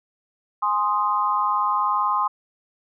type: chord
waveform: sine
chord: Ab major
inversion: none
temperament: equal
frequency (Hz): 830.6 / 1046.5 / 1244.5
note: Ab5 / C6 / Eb6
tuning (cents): 0 / 0 / 0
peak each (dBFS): -26 / -21 / -24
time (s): 0.62-2.28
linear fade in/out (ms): 10
effects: none